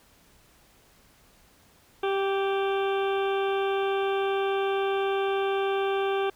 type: harmonic tone with a mistuned harmonic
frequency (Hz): 392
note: G4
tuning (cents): 0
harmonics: 1 / 2 / 3 / 4 / 6 / 7 / 8 / 9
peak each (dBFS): -25 / -31 / -35 / -37 / -41 / -42 / -43 / -44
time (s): 2.03-6.3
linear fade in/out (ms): 5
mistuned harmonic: 3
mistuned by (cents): -16
effects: pink hiss -59 dBFS RMS until 6.35 s